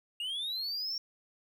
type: linear sweep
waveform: triangle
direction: up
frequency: 2794 to 5540 Hz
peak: -32 dBFS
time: 0.2-0.98 s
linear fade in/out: 2 ms
effects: none